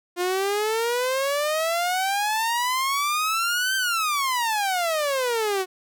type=exponential two-way sweep; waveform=sawtooth; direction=up then down; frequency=350 to 1568 to 364.8 Hz; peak=-18 dBFS; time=0.16-5.66 s; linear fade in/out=50 ms; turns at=3.76 s; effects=none